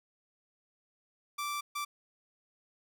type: tone bursts at uneven times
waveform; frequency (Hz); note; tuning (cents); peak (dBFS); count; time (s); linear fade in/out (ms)
sawtooth; 1170; D6; -7; -30; 2; 1.38-1.61 / 1.75-1.85; 10
effects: none